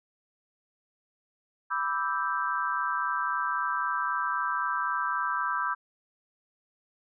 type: chord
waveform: sine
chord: E minor seventh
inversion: second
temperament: equal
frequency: 987.8 / 1174.7 / 1318.5 / 1568 Hz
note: B5 / D6 / E6 / G6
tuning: 0 / 0 / 0 / 0 cents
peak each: -32 dBFS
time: 1.7-5.75 s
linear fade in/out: 20 ms
effects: none